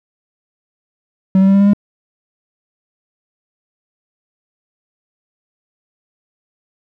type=tone with pitch steps; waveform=triangle; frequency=190 / 192.65 / 195.34 / 198.07 / 200.8 / 203.6 Hz; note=F#3 / G3 / G3 / G3 / G3 / G#3; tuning=+46 / -30 / -6 / +18 / +42 / -34 cents; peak=-5 dBFS; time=1.35-1.734 s; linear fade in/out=2 ms; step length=64 ms; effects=none